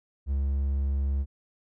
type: tone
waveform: triangle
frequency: 69 Hz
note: C#2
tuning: 7 cents flat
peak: -22 dBFS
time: 0.26-1.26 s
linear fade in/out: 50 ms
effects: none